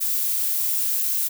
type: noise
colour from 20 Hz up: violet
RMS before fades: -23 dBFS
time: 0-1.29 s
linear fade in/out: 20 ms
effects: none